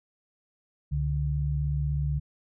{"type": "tone pair together", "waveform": "sine", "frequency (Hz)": [68.41, 144.8], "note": ["C#2", "D3"], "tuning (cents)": [-22, -24], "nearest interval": "octave + minor second", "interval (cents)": 1298, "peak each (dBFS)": [-28, -27], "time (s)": [0.91, 2.2], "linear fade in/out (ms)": 20, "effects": []}